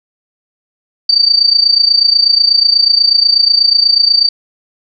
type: tone with amplitude modulation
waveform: sine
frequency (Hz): 4616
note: D8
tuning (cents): -31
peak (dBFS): -3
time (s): 1.09-4.29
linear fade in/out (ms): 5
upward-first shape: sine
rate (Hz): 28.2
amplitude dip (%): 80
effects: none